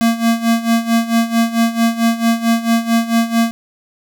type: tone with tremolo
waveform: square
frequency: 230 Hz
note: A#3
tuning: 23 cents flat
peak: -10 dBFS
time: 0.01-3.51 s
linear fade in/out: 0 ms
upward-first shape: sine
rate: 4.5 Hz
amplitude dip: 80%
effects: none